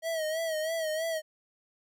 square tone with vibrato, 639 Hz, D#5, 46 cents sharp, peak -30 dBFS, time 0.02-1.22 s, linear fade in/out 50 ms, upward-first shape sine, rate 3.1 Hz, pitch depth 63 cents each way, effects none

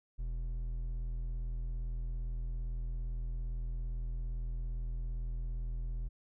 sine tone with hard clipping, 41.2 Hz, E1, in tune, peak -36 dBFS, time 0.18-6.09 s, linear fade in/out 20 ms, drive 6 dB, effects none

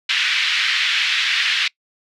white band-pass noise, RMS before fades -19 dBFS, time 0.09-1.68 s, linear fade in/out 5 ms, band 1700 to 3600 Hz, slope 24 dB/octave, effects noise-tail reverb RT60 0.1 s tail -24 dB re dry

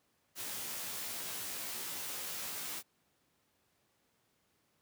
white noise with comb filter, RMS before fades -41 dBFS, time 0.35-2.83 s, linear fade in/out 50 ms, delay 15 ms, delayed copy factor -0.95, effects pink hiss -75 dBFS RMS until 4.81 s + high-pass 100 Hz 12 dB/octave

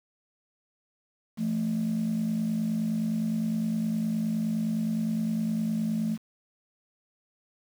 sine tone pair together, 170.9 / 220.6 Hz, F3 / A3, -37 / +5 cents, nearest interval major third, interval 442 cents, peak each -30 / -25 dBFS, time 1.37-6.18 s, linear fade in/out 50 ms, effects tanh soft clip ceiling -21 dBFS + 8-bit

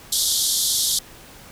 pink band-pass noise, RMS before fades -21 dBFS, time 0.12-0.99 s, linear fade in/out 5 ms, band 3300 to 13000 Hz, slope 96 dB/octave, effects pink hiss -44 dBFS RMS until 1.51 s

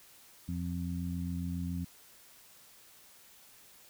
harmonic tone, 87.31 Hz, F2, in tune, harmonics 1 / 2 / 3, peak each -37 / -36 / -41 dBFS, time 0.48-1.85 s, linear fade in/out 10 ms, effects white hiss -58 dBFS RMS until 3.89 s

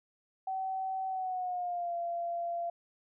sine tone with pitch glide, 762 to 686.8 Hz, G5 to F5, -49 to -29 cents, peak -32 dBFS, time 0.47-2.7 s, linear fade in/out 5 ms, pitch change -180 cents, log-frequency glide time 1.08-1.95 s, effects none

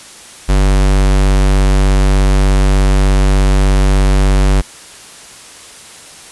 square tone, 48.33 Hz, G1, 24 cents flat, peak -8 dBFS, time 0.48-4.62 s, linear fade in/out 20 ms, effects white hiss -35 dBFS RMS until 6.31 s + resampled to 24000 Hz

